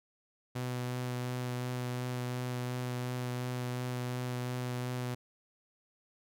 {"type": "tone with vibrato", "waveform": "sawtooth", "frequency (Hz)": 124.6, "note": "B2", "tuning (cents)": 16, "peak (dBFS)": -30, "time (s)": [0.55, 5.15], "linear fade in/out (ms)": 10, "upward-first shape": "sine", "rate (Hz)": 2.8, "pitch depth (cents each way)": 11, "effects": []}